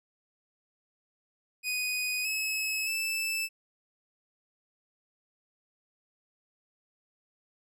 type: tone with pitch steps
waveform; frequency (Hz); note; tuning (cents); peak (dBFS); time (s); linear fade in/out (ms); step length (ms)
sawtooth; 2488 / 2579 / 2637; D#7 / E7 / E7; -1 / -39 / 0; -26; 1.63-3.49; 50; 620
effects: none